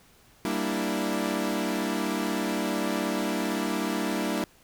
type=chord; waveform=sawtooth; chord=E half-diminished seventh; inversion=first; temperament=equal; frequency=196 / 233.1 / 293.7 / 329.6 Hz; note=G3 / Bb3 / D4 / E4; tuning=0 / 0 / 0 / 0 cents; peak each=-28 dBFS; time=0.45-4.44 s; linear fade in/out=0 ms; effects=pink hiss -58 dBFS RMS until 4.63 s